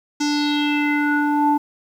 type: tone with low-pass filter sweep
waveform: square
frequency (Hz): 293.7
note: D4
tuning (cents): 0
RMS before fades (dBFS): -19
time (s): 0.2-1.58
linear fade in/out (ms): 10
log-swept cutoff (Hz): 6100 to 770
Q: 4.5
effects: 8-bit